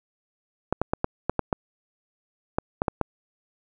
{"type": "clicks", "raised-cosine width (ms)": 1, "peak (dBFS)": -8, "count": 11, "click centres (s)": [0.726, 0.816, 0.935, 1.044, 1.296, 1.393, 1.528, 2.585, 2.819, 2.882, 3.013], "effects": []}